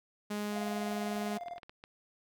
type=tone; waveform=sawtooth; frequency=208 Hz; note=G#3; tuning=3 cents sharp; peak=-30 dBFS; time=0.3-1.38 s; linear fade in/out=10 ms
type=tone with tremolo; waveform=triangle; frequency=698.5 Hz; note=F5; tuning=in tune; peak=-35 dBFS; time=0.51-1.6 s; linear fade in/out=50 ms; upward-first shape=square; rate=20 Hz; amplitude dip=70%
type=clicks; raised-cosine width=0.3 ms; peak=-32 dBFS; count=8; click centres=0.681 / 0.919 / 1.161 / 1.483 / 1.581 / 1.632 / 1.695 / 1.839 s
effects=none